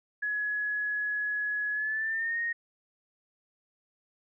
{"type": "tone with pitch glide", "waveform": "sine", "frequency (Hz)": [1687, 1861.1], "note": ["G#6", "A#6"], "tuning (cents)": [27, -3], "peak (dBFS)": -28, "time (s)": [0.22, 2.53], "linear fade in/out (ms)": 10, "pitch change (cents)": 170, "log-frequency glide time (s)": [1.72, 2.39], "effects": []}